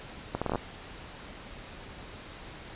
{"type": "accelerating click train", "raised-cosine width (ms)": 1, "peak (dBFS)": -15, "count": 8, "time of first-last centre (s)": [0.35, 0.557], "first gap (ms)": 66, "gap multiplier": 0.71, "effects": ["pink hiss -45 dBFS RMS until 2.75 s", "resampled to 8000 Hz"]}